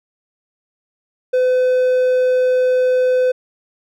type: tone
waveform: triangle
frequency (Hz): 507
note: B4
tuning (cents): +45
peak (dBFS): -10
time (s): 1.33-3.32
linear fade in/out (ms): 10
effects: none